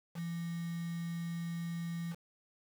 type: tone with quantisation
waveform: sine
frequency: 168.9 Hz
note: E3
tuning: 42 cents sharp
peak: -36 dBFS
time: 0.14-2.16 s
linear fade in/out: 50 ms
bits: 8
effects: none

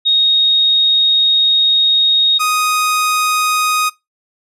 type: tone pair in turn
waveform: sine / sawtooth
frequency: 3736 / 1246.7 Hz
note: A#7 / D#6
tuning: +3 / +3 cents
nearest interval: octave + perfect fifth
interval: 1900 cents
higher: first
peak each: -9 dBFS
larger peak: neither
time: 0.05-2.39 / 2.39-3.9 s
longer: first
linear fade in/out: 20 ms
effects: noise-tail reverb RT60 0.2 s tail -22 dB re dry + resampled to 32000 Hz

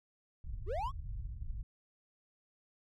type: low-pass noise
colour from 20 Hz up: pink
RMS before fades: -41 dBFS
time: 0.44-1.63 s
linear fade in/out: 5 ms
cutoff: 100 Hz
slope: 24 dB/octave
type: linear sweep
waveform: triangle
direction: up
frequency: 326.2 to 1157 Hz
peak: -33 dBFS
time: 0.66-0.92 s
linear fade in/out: 50 ms
effects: none

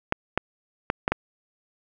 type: clicks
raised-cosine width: 0.5 ms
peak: -6 dBFS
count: 5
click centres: 0.124 / 0.376 / 0.901 / 1.079 / 1.12 s
effects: none

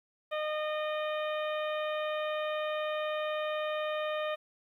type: harmonic tone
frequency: 612 Hz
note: D#5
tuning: 29 cents flat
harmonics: 1 / 2 / 3 / 4 / 5 / 6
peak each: -32 / -38 / -42 / -44 / -46 / -48 dBFS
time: 0.31-4.36 s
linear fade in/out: 20 ms
effects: 11-bit

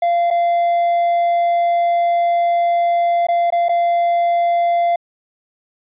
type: tone with dropouts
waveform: triangle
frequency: 690 Hz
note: F5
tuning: 21 cents flat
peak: -11 dBFS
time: 0.02-4.96 s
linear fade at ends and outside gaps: 5 ms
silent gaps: 0.304-0.309 / 3.269-3.285 / 3.504-3.523 / 3.685-3.692 s
effects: resampled to 8000 Hz

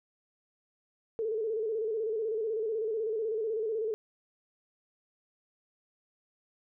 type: tone with vibrato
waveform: sine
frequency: 440 Hz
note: A4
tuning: in tune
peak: -29 dBFS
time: 1.19-3.94 s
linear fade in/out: 0 ms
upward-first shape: square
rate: 16 Hz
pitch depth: 59 cents each way
effects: none

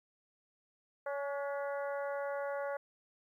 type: harmonic tone with a mistuned harmonic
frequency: 281.5 Hz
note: C#4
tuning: 27 cents sharp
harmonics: 2 / 3 / 4 / 5 / 6 / 7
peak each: -36 / -44 / -47 / -46 / -51 / -53 dBFS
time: 1.06-2.77 s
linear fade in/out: 5 ms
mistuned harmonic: 5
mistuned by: +32 cents
effects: 12-bit

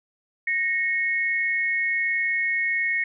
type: tone pair together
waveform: sine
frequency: 1864.7 / 2186 Hz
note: A#6 / C#7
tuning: 0 / -25 cents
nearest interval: minor third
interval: 275 cents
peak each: -24 dBFS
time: 0.47-3.04 s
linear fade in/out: 5 ms
effects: none

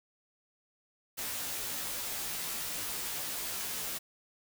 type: noise with comb filter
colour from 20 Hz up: white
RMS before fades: -37 dBFS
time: 1.17-3.99 s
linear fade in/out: 20 ms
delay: 15 ms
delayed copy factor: -0.85
effects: none

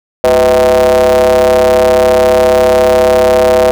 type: ring-modulated tone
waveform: square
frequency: 69.1 Hz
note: C#2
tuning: 5 cents flat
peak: -3 dBFS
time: 0.24-3.71 s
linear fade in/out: 0 ms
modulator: 570 Hz
effects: none

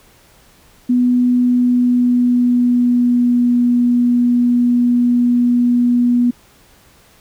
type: tone with pitch glide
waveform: sine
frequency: 246.9 to 242.8 Hz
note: B3 to B3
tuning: 0 to -29 cents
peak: -10 dBFS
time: 0.89-6.31 s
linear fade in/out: 10 ms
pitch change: -29 cents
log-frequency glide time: 1.35-3.55 s
effects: pink hiss -49 dBFS RMS until 7.2 s

